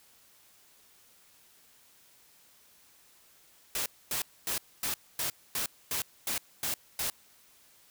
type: noise bursts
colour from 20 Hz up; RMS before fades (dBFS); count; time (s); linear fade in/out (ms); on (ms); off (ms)
white; -32; 10; 3.75-7.1; 2; 110; 250
effects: white hiss -61 dBFS RMS until 7.9 s